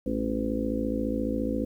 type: harmonic tone with a mistuned harmonic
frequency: 54.5 Hz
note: A1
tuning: 16 cents flat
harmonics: 1 / 2 / 4 / 5 / 6 / 7 / 8 / 9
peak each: -36 / -41 / -31 / -30 / -36 / -40 / -41 / -33 dBFS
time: 0.06-1.65 s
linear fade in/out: 5 ms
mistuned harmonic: 9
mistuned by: +53 cents
effects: 10-bit

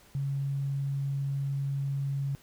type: tone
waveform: sine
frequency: 138.59 Hz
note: C#3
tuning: in tune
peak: -28 dBFS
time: 0.15-2.35 s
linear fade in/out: 0 ms
effects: pink hiss -58 dBFS RMS until 2.42 s

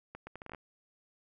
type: accelerating click train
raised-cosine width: 0.5 ms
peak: -29 dBFS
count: 9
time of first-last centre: 0.15-0.548 s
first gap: 120 ms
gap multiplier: 0.72
effects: none

